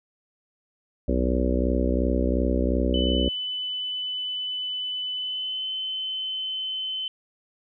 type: harmonic tone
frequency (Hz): 62.8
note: B1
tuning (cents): +30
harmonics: 1 / 3 / 4 / 5 / 6 / 7 / 8 / 9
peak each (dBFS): -24 / -30 / -27 / -30 / -31 / -34 / -32 / -31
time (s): 1.08-3.29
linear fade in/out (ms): 5
type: tone with pitch glide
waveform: sine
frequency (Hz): 3003 to 3054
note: F#7 to G7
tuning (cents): +25 to -46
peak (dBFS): -27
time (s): 2.94-7.08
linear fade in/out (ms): 2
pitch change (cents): +29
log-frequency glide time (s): 5.14-5.71
effects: none